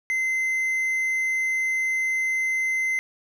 triangle tone, 2064 Hz, C7, 24 cents flat, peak -20 dBFS, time 0.1-2.99 s, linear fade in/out 0 ms, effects none

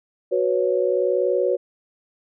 sine chord, F# suspended fourth, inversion none, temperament equal, 370 / 493.9 / 554.4 Hz, F#4 / B4 / C#5, 0 / 0 / 0 cents, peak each -22 dBFS, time 0.31-1.57 s, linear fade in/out 20 ms, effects none

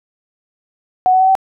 sine tone with pitch steps, 740 / 748.6 / 757.3 / 766.1 Hz, F#5 / F#5 / F#5 / G5, 0 / +20 / +40 / -40 cents, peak -8 dBFS, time 1.06-1.352 s, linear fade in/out 0 ms, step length 73 ms, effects none

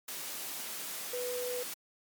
sine tone in noise, 493.9 Hz, B4, in tune, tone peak -34 dBFS, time 1.13-1.63 s, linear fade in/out 5 ms, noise white, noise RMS -40 dBFS, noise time 0.08-1.74 s, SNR +3 dB, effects high-pass 200 Hz 12 dB/octave + MP3 96 kbps

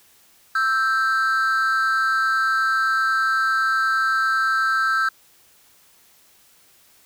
triangle tone pair together, 1318.5 / 1568 Hz, E6 / G6, 0 / 0 cents, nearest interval minor third, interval 300 cents, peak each -17 dBFS, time 0.55-5.09 s, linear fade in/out 5 ms, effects tanh soft clip ceiling -13 dBFS + white hiss -55 dBFS RMS until 7.05 s

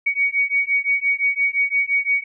sine beating tone pair, 2243 / 2248.8 Hz, C#7 / C#7, +20 / +24 cents, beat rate 5.8 Hz, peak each -20 dBFS, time 0.06-2.24 s, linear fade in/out 10 ms, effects none

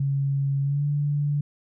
sine tone with pitch glide, 138.59 to 145.4 Hz, C#3 to D3, 0 to -17 cents, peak -21 dBFS, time 0-1.41 s, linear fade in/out 5 ms, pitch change +83 cents, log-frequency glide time 0.62-0.85 s, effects none

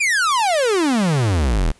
45% pulse exponential sweep, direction down, 2486 to 35.6 Hz, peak -15 dBFS, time 0-1.72 s, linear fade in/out 10 ms, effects pink hiss -53 dBFS RMS until 1.79 s + resampled to 24000 Hz

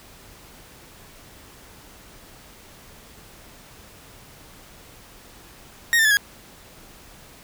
40% pulse tone with pitch steps, 1864.7 / 1789.8 / 1717.9 / 1648.8 Hz, A#6 / A6 / A6 / G#6, 0 / +29 / -42 / -13 cents, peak -14 dBFS, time 5.93-6.17 s, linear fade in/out 0 ms, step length 60 ms, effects pink hiss -47 dBFS RMS until 7.43 s

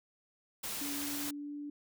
white noise, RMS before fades -39 dBFS, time 0.63-1.31 s, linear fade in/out 10 ms
sine tone with pitch glide, 285.5 to 291.3 Hz, D4 to D4, -49 to -14 cents, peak -39 dBFS, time 0.81-1.7 s, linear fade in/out 5 ms, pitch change +35 cents, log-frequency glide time 0.93-1.53 s
effects none

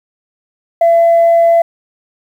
sine tone, 674 Hz, E5, 38 cents sharp, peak -4 dBFS, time 0.81-1.62 s, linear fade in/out 5 ms, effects tanh soft clip ceiling -3 dBFS + 7-bit

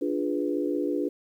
sine chord, D diminished seventh, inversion none, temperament equal, 293.7 / 349.2 / 415.3 / 493.9 Hz, D4 / F4 / Ab4 / Cb5, 0 / 0 / 0 / 0 cents, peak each -28 / -30 / -32 / -33 dBFS, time 0.01-1.09 s, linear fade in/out 10 ms, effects 10-bit

